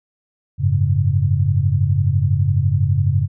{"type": "chord", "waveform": "sine", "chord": "F# suspended second", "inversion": "none", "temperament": "equal with one note detuned", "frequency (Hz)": [92.5, 104.49, 138.59], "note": ["F#2", "G#2", "C#3"], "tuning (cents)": [0, 11, 0], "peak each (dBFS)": -18, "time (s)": [0.58, 3.28], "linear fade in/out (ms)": 50, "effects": []}